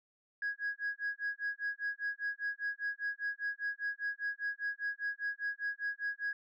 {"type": "tone with tremolo", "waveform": "sine", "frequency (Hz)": 1655, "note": "G#6", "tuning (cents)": -6, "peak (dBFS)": -30, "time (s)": [0.42, 6.33], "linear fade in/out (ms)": 2, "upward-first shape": "sine", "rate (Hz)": 5, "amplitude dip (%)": 100, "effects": ["tanh soft clip ceiling -29 dBFS"]}